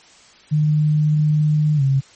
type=tone with pitch glide; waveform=sine; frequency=151.7 to 135.93 Hz; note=D#3 to C#3; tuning=-44 to -34 cents; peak=-13 dBFS; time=0.51-2.01 s; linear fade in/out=20 ms; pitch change=-190 cents; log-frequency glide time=1.76-1.82 s; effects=white hiss -48 dBFS RMS until 2.15 s + MP3 32 kbps